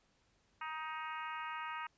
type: harmonic tone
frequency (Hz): 313.8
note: D#4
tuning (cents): +15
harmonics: 3 / 4 / 5 / 6 / 7 / 8 / 9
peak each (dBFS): -44 / -44 / -49 / -50 / -52 / -52 / -55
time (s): 0.61-1.87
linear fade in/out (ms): 5
effects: pink hiss -74 dBFS RMS until 1.97 s + resampled to 16000 Hz